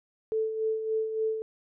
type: tone with tremolo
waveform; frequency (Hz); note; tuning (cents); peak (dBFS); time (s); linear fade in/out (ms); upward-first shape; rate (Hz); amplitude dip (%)
sine; 440; A4; 0; -24; 0.32-1.42; 0; sine; 3.5; 55
effects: none